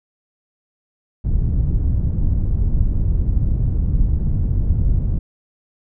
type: low-pass noise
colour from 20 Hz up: pink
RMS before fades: -17 dBFS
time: 1.24-5.19 s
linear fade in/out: 10 ms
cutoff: 110 Hz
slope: 12 dB/octave
effects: none